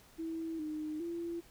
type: tone with pitch steps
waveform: sine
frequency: 325.9 / 307 / 339.3 Hz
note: E4 / D#4 / F4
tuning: -20 / -23 / -50 cents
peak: -36 dBFS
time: 0.18-1.41 s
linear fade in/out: 20 ms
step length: 410 ms
effects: added 60 Hz sine -69 dBFS peak until 1.5 s + pink hiss -61 dBFS RMS until 1.5 s